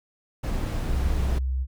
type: noise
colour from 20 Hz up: brown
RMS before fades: -27 dBFS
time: 0.43-1.39 s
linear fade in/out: 10 ms
type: tone with pitch glide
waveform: sine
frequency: 65.41 to 64.92 Hz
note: C2 to C2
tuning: 0 to -13 cents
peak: -23 dBFS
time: 0.85-1.67 s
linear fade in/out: 50 ms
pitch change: -13 cents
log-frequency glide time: 1.21-1.43 s
effects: none